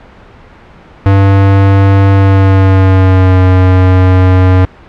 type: tone with pitch glide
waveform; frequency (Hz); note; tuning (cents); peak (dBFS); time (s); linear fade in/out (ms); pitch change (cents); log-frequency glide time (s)
square; 98 to 92.55; G2 to F#2; 0 to +1; -4; 1.06-4.65; 0; -99; 2.12-3.39
effects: pink hiss -36 dBFS RMS until 4.88 s + low-pass 2000 Hz 12 dB/octave

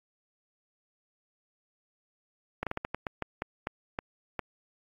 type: slowing click train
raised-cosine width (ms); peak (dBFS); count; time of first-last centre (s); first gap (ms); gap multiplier
0.5; -16; 12; 2.63-4.393; 37; 1.27
effects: AAC 32 kbps

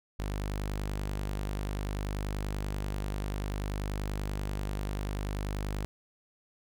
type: tone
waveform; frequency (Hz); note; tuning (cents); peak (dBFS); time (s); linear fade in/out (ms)
sawtooth; 50.3; G1; +45; -28; 0.19-5.85; 0
effects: none

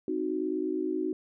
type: chord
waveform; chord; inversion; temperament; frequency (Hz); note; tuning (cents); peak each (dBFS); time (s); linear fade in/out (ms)
sine; C diminished; none; equal; 261.6 / 311.1 / 370; C4 / Eb4 / Gb4; 0 / 0 / 0; -36 / -31 / -31; 0.08-1.13; 2
effects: none

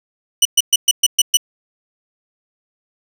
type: tone bursts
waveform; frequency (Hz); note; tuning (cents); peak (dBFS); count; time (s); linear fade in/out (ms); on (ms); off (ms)
20% pulse; 2960; F#7; 0; -3; 7; 0.42-1.371; 5; 33; 120
effects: none

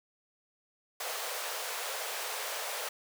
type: high-pass noise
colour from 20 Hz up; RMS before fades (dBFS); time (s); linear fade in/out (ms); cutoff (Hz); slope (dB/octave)
pink; -37; 1-2.89; 5; 460; 48
effects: none

